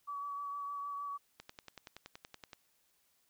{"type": "tone with vibrato", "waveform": "sine", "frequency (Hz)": 1140, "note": "C#6", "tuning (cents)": 48, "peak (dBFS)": -38, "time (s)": [0.07, 1.18], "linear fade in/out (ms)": 20, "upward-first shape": "sine", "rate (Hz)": 6.5, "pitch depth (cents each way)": 18}
{"type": "click train", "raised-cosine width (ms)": 0.2, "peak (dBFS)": -30, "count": 13, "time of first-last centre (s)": [1.4, 2.532], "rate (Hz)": 10.6}
{"effects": ["white hiss -74 dBFS RMS until 3.29 s"]}